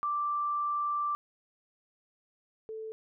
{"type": "tone pair in turn", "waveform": "sine", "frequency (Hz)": [1174.7, 440], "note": ["D6", "A4"], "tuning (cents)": [0, 0], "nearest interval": "octave + perfect fourth", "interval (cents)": 1700, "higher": "first", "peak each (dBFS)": [-28, -37], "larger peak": "first", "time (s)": [[0.03, 1.15], [2.69, 2.92]], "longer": "first", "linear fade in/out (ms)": 0, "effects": []}